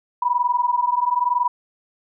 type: tone pair together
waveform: sine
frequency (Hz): 966.9 / 987.8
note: B5 / B5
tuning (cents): -37 / 0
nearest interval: unison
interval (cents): 37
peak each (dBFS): -20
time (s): 0.22-1.48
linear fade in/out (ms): 5
effects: none